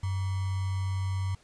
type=tone with sample-and-hold; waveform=sine; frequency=95.2 Hz; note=F#2; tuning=50 cents sharp; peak=-27 dBFS; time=0.03-1.35 s; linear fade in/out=5 ms; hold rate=1050 Hz; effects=pink hiss -61 dBFS RMS until 1.43 s + resampled to 22050 Hz

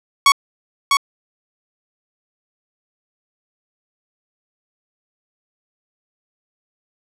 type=tone with echo; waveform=sawtooth; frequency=1114 Hz; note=C#6; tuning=8 cents sharp; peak=-4 dBFS; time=0.26-0.32 s; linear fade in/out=2 ms; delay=650 ms; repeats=1; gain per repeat=-4 dB; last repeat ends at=0.97 s; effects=low-pass 10000 Hz 12 dB/octave

